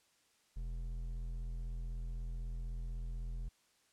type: tone with hard clipping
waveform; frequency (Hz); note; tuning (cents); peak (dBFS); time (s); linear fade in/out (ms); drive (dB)
triangle; 41.96; E1; +31; -40; 0.56-3.49; 10; 11
effects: white hiss -72 dBFS RMS until 3.92 s + low-pass 9000 Hz 12 dB/octave